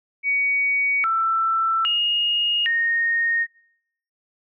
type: tone with pitch steps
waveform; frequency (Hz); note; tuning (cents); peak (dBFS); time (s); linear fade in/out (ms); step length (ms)
sine; 2250 / 1333 / 2858 / 1852; C#7 / E6 / F7 / A#6; +25 / +19 / +39 / -12; -18; 0.23-3.47; 50; 810
effects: noise-tail reverb RT60 0.7 s tail -22 dB re dry